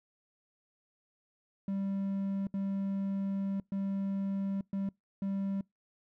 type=tone bursts at uneven times; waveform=triangle; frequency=195.9 Hz; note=G3; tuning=1 cent flat; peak=-29 dBFS; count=5; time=1.68-2.47 / 2.54-3.6 / 3.72-4.61 / 4.73-4.89 / 5.22-5.61 s; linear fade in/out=2 ms; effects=noise-tail reverb RT60 0.2 s tail -26 dB re dry